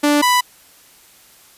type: tone pair in turn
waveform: sawtooth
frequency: 293 / 991 Hz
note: D4 / B5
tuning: -4 / +6 cents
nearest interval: octave + major sixth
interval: 2110 cents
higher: second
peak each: -8 dBFS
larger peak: neither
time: 0.03-0.22 / 0.22-0.41 s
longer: neither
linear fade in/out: 10 ms
effects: white hiss -48 dBFS RMS until 1.57 s + resampled to 32000 Hz